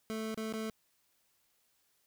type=tone with dropouts; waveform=25% pulse; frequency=220 Hz; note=A3; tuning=in tune; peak=-32 dBFS; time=0.1-0.7 s; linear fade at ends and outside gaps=0 ms; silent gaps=0.345-0.375 / 0.526-0.537 s; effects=white hiss -74 dBFS RMS until 2.06 s